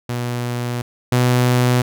sawtooth tone pair in turn, 121.4 / 124.09 Hz, B2 / B2, -29 / +9 cents, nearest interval unison, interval 38 cents, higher second, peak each -17 / -9 dBFS, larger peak second, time 0.09-0.82 / 1.12-1.82 s, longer first, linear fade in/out 5 ms, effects none

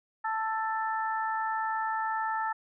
harmonic tone, 441.5 Hz, A4, 6 cents sharp, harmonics 2 / 3 / 4, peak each -30 / -34 / -36 dBFS, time 0.24-2.53 s, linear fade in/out 10 ms, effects none

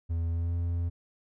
triangle tone with pitch glide, 83.5 to 85.65 Hz, E2 to F2, +23 to -33 cents, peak -25 dBFS, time 0.09-0.9 s, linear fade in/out 20 ms, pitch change +44 cents, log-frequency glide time 0.3-0.53 s, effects none

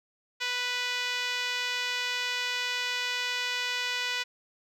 5% pulse tone with band-pass filter, 493.9 Hz, B4, in tune, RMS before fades -31 dBFS, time 0.4-4.24 s, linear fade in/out 20 ms, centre 2300 Hz, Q 0.91, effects none

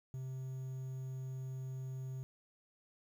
triangle tone with quantisation, 130.81 Hz, C3, in tune, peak -38 dBFS, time 0.14-2.23 s, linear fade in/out 0 ms, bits 11, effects none

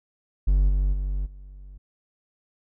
triangle tone with level steps, 47.85 Hz, G1, 41 cents flat, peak -14 / -17 / -22 / -38 dBFS, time 0.47-1.78 s, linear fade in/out 10 ms, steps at 0.68 / 0.92 / 1.25 s, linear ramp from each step 20 ms, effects none

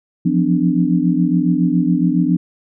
sine tone cluster, 171.2 / 178.4 / 254.2 / 295.3 Hz, F3 / F3 / C4 / D4, -34 / +37 / -50 / +10 cents, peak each -18 dBFS, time 0.25-2.37 s, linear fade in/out 10 ms, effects none

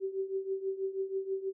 sine tone with tremolo, 385.6 Hz, G4, 28 cents flat, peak -28 dBFS, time 0-1.53 s, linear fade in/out 50 ms, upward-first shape triangle, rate 6.2 Hz, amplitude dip 85%, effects none

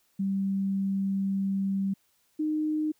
sine tone pair in turn, 194.9 / 307.5 Hz, G3 / D#4, -10 / -20 cents, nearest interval minor sixth, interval 790 cents, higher second, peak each -25 dBFS, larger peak neither, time 0.19-1.94 / 2.39-2.92 s, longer first, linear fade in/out 10 ms, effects white hiss -69 dBFS RMS until 2.99 s

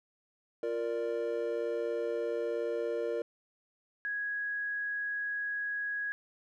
triangle chord, Bb major, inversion second, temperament equal, 349.2 / 466.2 / 587.3 Hz, F4 / Bb4 / D5, 0 / 0 / 0 cents, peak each -36 / -31 / -35 dBFS, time 0.63-3.22 s, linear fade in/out 2 ms
sine tone, 1661.2 Hz, G#6, in tune, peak -32 dBFS, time 4.05-6.12 s, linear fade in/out 0 ms
effects none

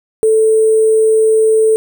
sine tone with sample-and-hold, 440 Hz, A4, in tune, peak -7 dBFS, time 0.23-1.76 s, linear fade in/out 0 ms, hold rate 8820 Hz, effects none

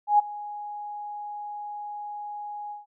sine tone with ADSR envelope, 830 Hz, G#5, 1 cent flat, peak -13 dBFS, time 0.07-2.86 s, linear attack 120 ms, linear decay 13 ms, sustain -20 dB, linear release 150 ms, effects none

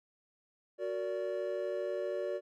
triangle chord, Gb augmented, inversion none, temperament just, 370 / 462.5 / 578.1 Hz, Gb4 / Bb4 / D5, 0 / -14 / -27 cents, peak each -36 / -38 / -34 dBFS, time 0.78-2.41 s, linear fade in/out 50 ms, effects none

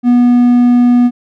triangle tone, 243.7 Hz, B3, 23 cents flat, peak -3 dBFS, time 0.03-1.11 s, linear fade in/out 50 ms, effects none

